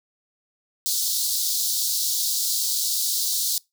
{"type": "high-pass noise", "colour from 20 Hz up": "pink", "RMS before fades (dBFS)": -24, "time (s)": [0.86, 3.58], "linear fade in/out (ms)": 0, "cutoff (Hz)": 3900, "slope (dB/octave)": 48, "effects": ["noise-tail reverb RT60 0.2 s tail -24 dB re dry"]}